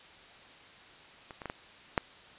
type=clicks; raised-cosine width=0.5 ms; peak=-29 / -27 / -22 / -21 / -10 dBFS; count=5; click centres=1.308 / 1.418 / 1.457 / 1.499 / 1.978 s; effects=white hiss -53 dBFS RMS until 2.38 s + resampled to 8000 Hz